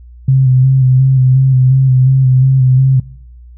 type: tone with vibrato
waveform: sine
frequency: 130.81 Hz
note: C3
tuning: in tune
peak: -5 dBFS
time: 0.28-3 s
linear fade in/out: 5 ms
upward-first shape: square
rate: 2.8 Hz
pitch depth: 28 cents each way
effects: noise-tail reverb RT60 0.8 s tail -23 dB re dry + added 60 Hz sine -33 dBFS peak until 3.57 s